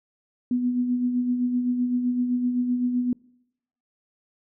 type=tone with tremolo; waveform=sine; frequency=246.9 Hz; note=B3; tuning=in tune; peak=-19 dBFS; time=0.51-3.13 s; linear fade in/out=2 ms; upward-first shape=sine; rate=7.8 Hz; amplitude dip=45%; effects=noise-tail reverb RT60 0.8 s tail -25 dB re dry